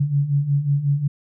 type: beating tone pair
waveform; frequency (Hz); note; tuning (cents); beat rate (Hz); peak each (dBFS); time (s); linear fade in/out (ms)
sine; 138.9 / 144.4; C#3 / D3; +4 / -29; 5.5; -23 / -18; 0-1.08; 10
effects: none